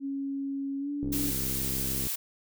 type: tone with pitch glide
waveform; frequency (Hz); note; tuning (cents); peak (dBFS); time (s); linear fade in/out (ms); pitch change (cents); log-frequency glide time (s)
sine; 275.7 to 288.1; C#4 to D4; -9 to -33; -30; 0-1.33; 50; +76; 0.79-0.9
type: click train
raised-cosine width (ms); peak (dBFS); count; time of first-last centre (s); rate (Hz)
3; -24; 70; 1.03-2.069; 66.4
type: noise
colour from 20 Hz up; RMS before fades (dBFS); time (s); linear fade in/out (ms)
blue; -32; 1.12-2.16; 10
effects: none